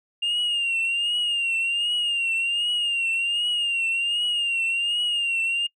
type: tone with vibrato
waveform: sine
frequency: 2801 Hz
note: F7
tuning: 4 cents sharp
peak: -19 dBFS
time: 0.22-5.67 s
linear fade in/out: 10 ms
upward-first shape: triangle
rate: 1.3 Hz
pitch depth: 76 cents each way
effects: noise-tail reverb RT60 0.1 s tail -24 dB re dry + tanh soft clip ceiling -20 dBFS